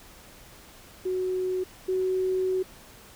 sine tone pair in turn, 370 / 373.4 Hz, F#4 / F#4, 0 / +16 cents, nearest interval unison, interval 16 cents, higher second, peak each -25 / -23 dBFS, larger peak second, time 1.05-1.64 / 1.88-2.63 s, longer second, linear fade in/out 10 ms, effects pink hiss -50 dBFS RMS until 3.15 s

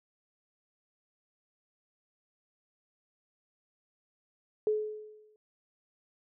sine tone with exponential decay, 427.4 Hz, G#4, 50 cents sharp, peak -23 dBFS, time 4.67-5.36 s, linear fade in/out 1 ms, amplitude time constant 150 ms, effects none

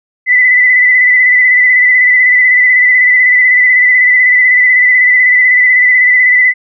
sine tone with vibrato, 2000 Hz, B6, 21 cents sharp, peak -4 dBFS, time 0.26-6.54 s, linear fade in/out 50 ms, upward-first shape square, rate 16 Hz, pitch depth 26 cents each way, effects none

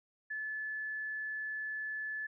sine tone, 1730 Hz, A6, 30 cents flat, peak -36 dBFS, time 0.3-2.27 s, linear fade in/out 10 ms, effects none

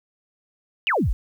sine exponential sweep, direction down, 3083 to 35.03 Hz, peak -18 dBFS, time 0.87-1.13 s, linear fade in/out 0 ms, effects 9-bit

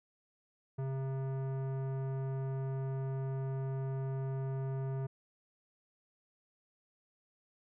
sine tone with tanh clipping, 133.9 Hz, C3, 40 cents sharp, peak -36 dBFS, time 0.78-5.07 s, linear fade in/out 10 ms, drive 16 dB, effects none

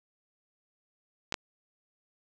clicks, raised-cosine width 0.2 ms, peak -13 dBFS, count 2, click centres 1.324 / 1.342 s, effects none

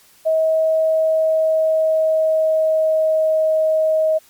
sine tone with pitch glide, 638 to 630.7 Hz, D#5 to D#5, +43 to +23 cents, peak -13 dBFS, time 0.25-4.19 s, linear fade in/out 20 ms, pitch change -20 cents, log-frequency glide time 0.66-3.45 s, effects white hiss -51 dBFS RMS until 4.29 s + MP3 96 kbps

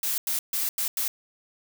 blue noise bursts at uneven times, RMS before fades -27 dBFS, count 5, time 0.03-0.18 / 0.27-0.39 / 0.53-0.69 / 0.78-0.88 / 0.97-1.08 s, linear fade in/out 2 ms, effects none

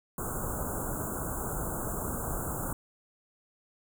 pink band-stop noise, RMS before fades -34 dBFS, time 0.18-2.73 s, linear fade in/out 2 ms, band 1500 to 6900 Hz, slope 96 dB/octave, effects none

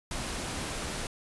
pink noise, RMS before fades -35 dBFS, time 0.11-1.07 s, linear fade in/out 2 ms, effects resampled to 24000 Hz

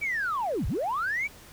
sine linear two-way sweep, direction down then up, 2348 to 32.53 to 2348 Hz, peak -25 dBFS, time 0.01-1.28 s, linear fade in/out 20 ms, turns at 0.67 s, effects tanh soft clip ceiling -22 dBFS + pink hiss -50 dBFS RMS until 1.52 s

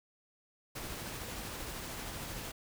pink noise with tremolo, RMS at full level -41 dBFS, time 0.75-2.52 s, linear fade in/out 10 ms, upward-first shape triangle, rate 13 Hz, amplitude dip 25%, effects none

